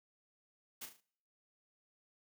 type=noise with echo; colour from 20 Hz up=white; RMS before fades=-45 dBFS; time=0.81-0.86 s; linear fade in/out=10 ms; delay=37 ms; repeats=4; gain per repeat=-7 dB; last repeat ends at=1.008 s; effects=noise-tail reverb RT60 0.7 s tail -26 dB re dry + high-pass 100 Hz 12 dB/octave